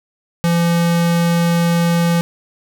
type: tone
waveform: square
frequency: 170.2 Hz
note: F3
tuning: 44 cents flat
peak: -13 dBFS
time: 0.44-2.21 s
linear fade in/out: 0 ms
effects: 7-bit